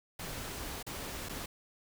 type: noise with dropouts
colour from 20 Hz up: pink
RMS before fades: -41 dBFS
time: 0.19-1.46 s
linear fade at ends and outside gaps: 5 ms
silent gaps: 0.828-0.865 / 1.288-1.293 s
effects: none